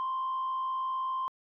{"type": "tone with frequency modulation", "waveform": "sine", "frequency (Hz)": 1046.5, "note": "C6", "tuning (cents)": 0, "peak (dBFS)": -28, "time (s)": [0, 1.28], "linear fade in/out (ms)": 0, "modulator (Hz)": 54.9, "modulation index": 0.32, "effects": ["tanh soft clip ceiling -27 dBFS"]}